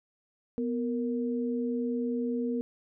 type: tone pair together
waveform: sine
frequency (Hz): 246.3 / 465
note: B3 / A#4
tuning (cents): -5 / -4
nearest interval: major seventh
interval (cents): 1101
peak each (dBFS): -29 / -33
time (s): 0.58-2.61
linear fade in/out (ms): 0
effects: none